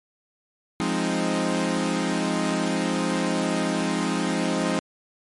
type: chord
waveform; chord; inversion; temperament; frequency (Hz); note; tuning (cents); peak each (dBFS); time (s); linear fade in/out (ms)
sawtooth; F minor seventh; none; equal; 174.61 / 207.7 / 261.6 / 311.1; F3 / Ab3 / C4 / Eb4; 0 / 0 / 0 / 0; -24; 0.8-4.79; 0
effects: MP3 48 kbps